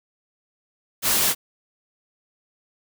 white noise, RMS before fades -20 dBFS, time 1.02-1.35 s, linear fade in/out 50 ms, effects none

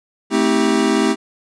square chord, A half-diminished seventh, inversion none, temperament equal with one note detuned, 220 / 261.6 / 318.4 / 392 Hz, A3 / C4 / Eb4 / G4, 0 / 0 / +40 / 0 cents, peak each -20 dBFS, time 0.3-1.16 s, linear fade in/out 50 ms, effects resampled to 22050 Hz

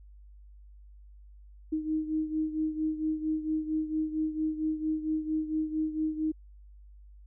sine beating tone pair, 311.1 / 315.5 Hz, D#4 / D#4, 0 / +24 cents, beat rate 4.4 Hz, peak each -29 / -34 dBFS, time 1.72-6.32 s, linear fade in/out 10 ms, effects added 50 Hz sine -49 dBFS peak until 7.26 s

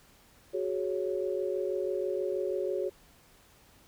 sine chord, F# suspended second, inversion none, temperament just, 370 / 416.2 / 555 Hz, F#4 / G#4 / C#5, 0 / +4 / +2 cents, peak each -32 / -34 / -34 dBFS, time 0.53-2.9 s, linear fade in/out 20 ms, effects pink hiss -60 dBFS RMS until 3.87 s

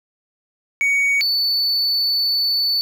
triangle tone pair in turn, 2242 / 4484 Hz, C#7 / C#8, +19 / +19 cents, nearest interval octave, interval 1200 cents, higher second, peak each -13 / -15 dBFS, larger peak first, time 0.81-1.21 / 1.21-2.81 s, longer second, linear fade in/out 0 ms, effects none

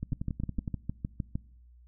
two click trains, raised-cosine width 5 ms, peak -21 / -19 dBFS, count 8 / 9, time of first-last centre 0.03-0.678 / 0.13-1.355 s, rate 10.8 / 6.53 Hz, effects noise-tail reverb RT60 0.8 s tail -24 dB re dry + added 60 Hz sine -53 dBFS peak until 1.87 s

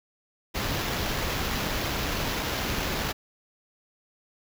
pink noise with sample-and-hold, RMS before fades -29 dBFS, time 0.54-3.13 s, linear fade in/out 20 ms, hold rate 8820 Hz, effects none

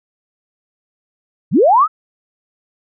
sine linear sweep, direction up, 107.6 to 1337 Hz, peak -7 dBFS, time 1.51-1.88 s, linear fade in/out 50 ms, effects none

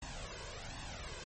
pink noise with flanger, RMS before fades -45 dBFS, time 0.02-1.24 s, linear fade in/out 5 ms, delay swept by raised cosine 1.1 to 1.97 ms, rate 1.3 Hz, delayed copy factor +0.7, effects MP3 32 kbps

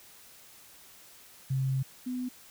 sine tone pair in turn, 133.1 / 251.3 Hz, C3 / B3, +30 / +30 cents, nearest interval major seventh, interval 1100 cents, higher second, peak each -26 / -31 dBFS, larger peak first, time 1.5-1.83 / 2.06-2.29 s, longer first, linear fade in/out 10 ms, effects white hiss -54 dBFS RMS until 2.5 s

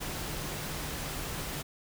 sine tone in noise, 151.8 Hz, D#3, 42 cents flat, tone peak -44 dBFS, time 0-1.63 s, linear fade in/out 20 ms, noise pink, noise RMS -37 dBFS, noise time 0-1.63 s, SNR -10 dB, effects none

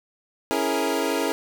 25% pulse chord, A# half-diminished seventh, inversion first, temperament equal, 277.2 / 329.6 / 415.3 / 466.2 Hz, C#4 / E4 / G#4 / A#4, 0 / 0 / 0 / 0 cents, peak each -24 dBFS, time 0.51-1.32 s, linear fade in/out 0 ms, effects none

